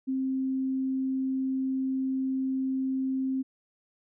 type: tone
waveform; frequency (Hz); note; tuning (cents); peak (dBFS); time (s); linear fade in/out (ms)
sine; 263.9; C4; +15; -26; 0.07-3.43; 20
effects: none